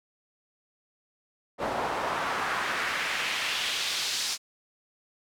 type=noise with band-pass filter sweep; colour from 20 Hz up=pink; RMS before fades=-30 dBFS; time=1.58-4.38 s; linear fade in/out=50 ms; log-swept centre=680 to 5300 Hz; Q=1.4; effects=none